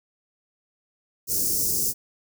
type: band-stop noise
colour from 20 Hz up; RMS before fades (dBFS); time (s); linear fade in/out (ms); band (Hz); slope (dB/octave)
white; -24; 1.27-1.94; 50; 480 to 5100; 48
effects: none